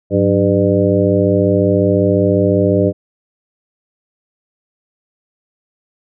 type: harmonic tone with a mistuned harmonic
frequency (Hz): 100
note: G2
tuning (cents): +35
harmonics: 1 / 2 / 3 / 4 / 5 / 6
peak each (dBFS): -17 / -17 / -17 / -17 / -17 / -17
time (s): 0.1-2.93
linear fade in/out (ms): 50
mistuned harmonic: 2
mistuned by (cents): -130
effects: none